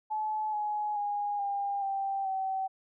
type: tone with pitch steps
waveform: sine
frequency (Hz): 860 / 840.4 / 821.2 / 802.4 / 784.1 / 766.2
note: A5 / G#5 / G#5 / G5 / G5 / G5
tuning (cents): -40 / +20 / -20 / +40 / 0 / -40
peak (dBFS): -29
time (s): 0.1-2.68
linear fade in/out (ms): 20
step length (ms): 430
effects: none